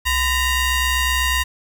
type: ring-modulated tone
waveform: 20% pulse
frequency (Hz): 952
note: A#5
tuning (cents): +36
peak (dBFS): -9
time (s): 0.05-1.44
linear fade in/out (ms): 20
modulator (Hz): 888
effects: 8-bit